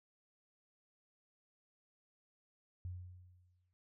sine tone with exponential decay, 90.2 Hz, F#2, 44 cents flat, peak -39 dBFS, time 2.85-3.73 s, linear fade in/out 0 ms, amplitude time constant 190 ms, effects none

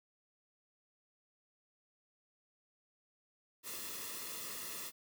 white noise with comb filter, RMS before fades -44 dBFS, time 3.63-4.92 s, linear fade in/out 50 ms, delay 1.3 ms, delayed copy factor -0.65, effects none

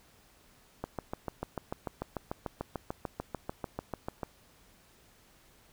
click train, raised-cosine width 1 ms, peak -20 dBFS, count 24, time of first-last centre 0.84-4.232 s, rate 6.78 Hz, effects pink hiss -62 dBFS RMS until 5.72 s

